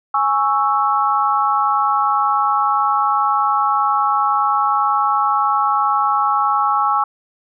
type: chord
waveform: sine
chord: C# minor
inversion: second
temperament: equal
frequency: 830.6 / 1108.7 / 1318.5 Hz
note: G#5 / C#6 / E6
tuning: 0 / 0 / 0 cents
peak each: -18 dBFS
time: 0.14-7.04 s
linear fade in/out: 5 ms
effects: none